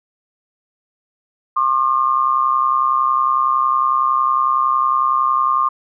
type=tone pair together; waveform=sine; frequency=1069.1 / 1200 Hz; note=C6 / D6; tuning=+37 / +37 cents; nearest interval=major second; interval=200 cents; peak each=-16 dBFS; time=1.56-5.69 s; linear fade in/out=10 ms; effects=none